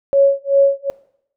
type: tone with tremolo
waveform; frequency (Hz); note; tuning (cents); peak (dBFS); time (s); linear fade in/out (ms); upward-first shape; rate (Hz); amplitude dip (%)
sine; 554.4; C#5; 0; -7; 0.13-0.9; 0; sine; 2.6; 100
effects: noise-tail reverb RT60 0.7 s tail -20 dB re dry